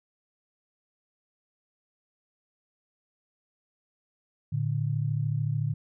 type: tone pair together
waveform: sine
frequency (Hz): 113.3 / 146.95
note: A#2 / D3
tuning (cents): -49 / +1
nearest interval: perfect fourth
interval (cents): 450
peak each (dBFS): -28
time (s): 4.52-5.74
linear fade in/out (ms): 10
effects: none